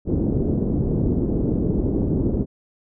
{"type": "low-pass noise", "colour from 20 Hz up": "white", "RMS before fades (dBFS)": -21, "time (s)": [0.05, 2.46], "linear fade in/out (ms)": 50, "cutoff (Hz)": 350, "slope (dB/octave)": 24, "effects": []}